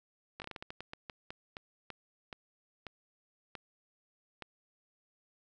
slowing click train, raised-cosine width 0.3 ms, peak -26 dBFS, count 18, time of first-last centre 0.4-4.423 s, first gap 19 ms, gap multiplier 1.27, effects none

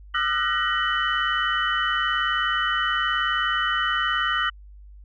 sine tone cluster, 1213 / 1352 / 1492 / 1895 / 2996 Hz, D#6 / E6 / F#6 / A#6 / F#7, -44 / +43 / +14 / +28 / +21 cents, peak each -27 dBFS, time 0.14-4.5 s, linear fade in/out 10 ms, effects tanh soft clip ceiling -9 dBFS + added 50 Hz sine -42 dBFS peak until 5.04 s

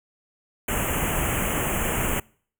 pink band-stop noise, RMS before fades -25 dBFS, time 0.68-2.2 s, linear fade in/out 5 ms, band 3100 to 6600 Hz, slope 96 dB/octave, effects noise-tail reverb RT60 0.5 s tail -25 dB re dry

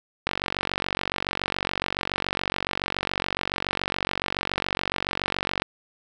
click train, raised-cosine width 0.3 ms, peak -8 dBFS, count 253, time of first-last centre 0.27-5.62 s, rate 47.1 Hz, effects none

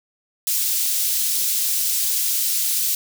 white high-pass noise, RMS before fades -21 dBFS, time 0.47-2.95 s, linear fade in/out 2 ms, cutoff 4300 Hz, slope 12 dB/octave, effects none

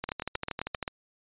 two click trains, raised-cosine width 0.3 ms, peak -16 / -16 dBFS, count 11 / 7, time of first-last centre 0.04-0.827 / 0.09-0.878 s, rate 12.7 / 7.61 Hz, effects resampled to 8000 Hz

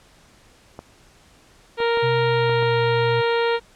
clicks, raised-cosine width 1 ms, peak -20 dBFS, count 5, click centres 0.791 / 1.803 / 1.973 / 2.496 / 2.626 s
harmonic tone, 466.2 Hz, A#4, in tune, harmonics 1 / 2 / 3 / 4 / 5 / 6 / 7 / 8 / 9, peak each -19 / -25 / -29 / -31 / -33 / -35 / -36 / -37 / -38 dBFS, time 1.77-3.6 s, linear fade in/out 50 ms
sine tone with pitch glide, 128.3 to 121.38 Hz, C3 to B2, -34 to -30 cents, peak -23 dBFS, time 2.02-3.22 s, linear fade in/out 20 ms, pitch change -96 cents, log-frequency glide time 2.13-2.75 s
effects pink hiss -53 dBFS RMS until 3.75 s + low-pass 9000 Hz 12 dB/octave

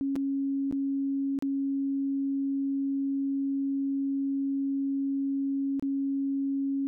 sine tone with dropouts, 274.9 Hz, C#4, 14 cents flat, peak -26 dBFS, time 0.01-6.87 s, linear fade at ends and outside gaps 0 ms, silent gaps 0.156-0.162 / 0.712-0.725 / 1.389-1.424 / 5.796-5.825 s, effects none

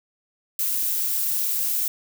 violet noise, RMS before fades -24 dBFS, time 0.59-1.88 s, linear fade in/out 2 ms, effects none

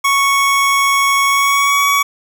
25% pulse tone with pitch glide, 1108.7 to 1128.7 Hz, C#6 to C#6, 0 to +31 cents, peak -7 dBFS, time 0.04-2.03 s, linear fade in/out 10 ms, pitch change +31 cents, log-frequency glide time 1.27-1.85 s, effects none

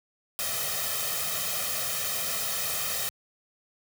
white noise with comb filter, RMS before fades -30 dBFS, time 0.39-3.09 s, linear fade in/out 0 ms, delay 1.6 ms, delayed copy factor +0.95, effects high-pass 80 Hz 12 dB/octave

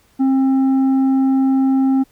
triangle tone with tanh clipping, 266.5 Hz, C4, 32 cents sharp, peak -13 dBFS, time 0.19-2.04 s, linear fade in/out 20 ms, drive 10 dB, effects pink hiss -56 dBFS RMS until 2.11 s

